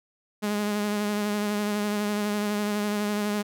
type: tone with vibrato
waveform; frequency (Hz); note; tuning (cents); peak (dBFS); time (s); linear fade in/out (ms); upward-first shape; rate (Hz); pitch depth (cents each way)
sawtooth; 207.7; G#3; 0; -21; 0.42-3.43; 20; sine; 12; 24
effects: none